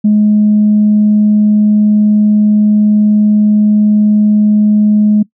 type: tone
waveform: sine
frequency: 210.5 Hz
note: G#3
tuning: 24 cents sharp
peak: -4 dBFS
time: 0.04-5.23 s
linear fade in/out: 10 ms
effects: noise-tail reverb RT60 0.1 s tail -21 dB re dry + tanh soft clip ceiling -1 dBFS